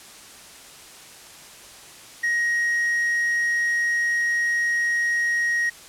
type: tone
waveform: triangle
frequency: 1884 Hz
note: A#6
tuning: 18 cents sharp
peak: -18 dBFS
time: 2.23-5.7 s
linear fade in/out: 10 ms
effects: white hiss -44 dBFS RMS until 5.88 s + low-pass 10000 Hz 12 dB/octave